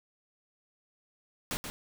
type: noise with echo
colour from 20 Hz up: pink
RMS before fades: -34 dBFS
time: 1.51-1.57 s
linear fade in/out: 0 ms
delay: 130 ms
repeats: 1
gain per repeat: -6 dB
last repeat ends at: 1.7 s
effects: none